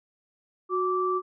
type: tone pair together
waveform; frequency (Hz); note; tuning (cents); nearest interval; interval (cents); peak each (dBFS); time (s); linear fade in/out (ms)
sine; 367.3 / 1166; F#4 / D6; -13 / -13; octave + minor sixth; 2000; -26; 0.69-1.22; 50
effects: none